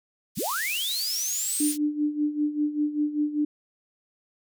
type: band-pass noise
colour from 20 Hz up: white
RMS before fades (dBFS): -33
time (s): 0.35-1.78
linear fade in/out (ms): 50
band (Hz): 3800 to 16000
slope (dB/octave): 12
type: linear sweep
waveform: sine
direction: up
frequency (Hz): 123.47 to 9350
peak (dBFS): -27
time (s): 0.37-1.72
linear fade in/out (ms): 5
type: tone with tremolo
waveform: sine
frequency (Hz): 297.6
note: D4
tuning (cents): +23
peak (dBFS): -20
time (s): 1.6-3.45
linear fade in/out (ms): 5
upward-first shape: sine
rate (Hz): 5.1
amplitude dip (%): 75
effects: none